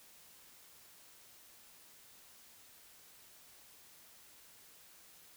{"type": "silence", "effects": ["white hiss -60 dBFS RMS until 5.36 s"]}